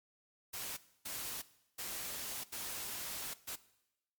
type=noise bursts at uneven times; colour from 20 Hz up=white; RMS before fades=-42 dBFS; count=5; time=0.53-0.77 / 1.05-1.42 / 1.78-2.44 / 2.52-3.34 / 3.47-3.56 s; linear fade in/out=10 ms; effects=noise-tail reverb RT60 0.9 s tail -18 dB re dry + MP3 96 kbps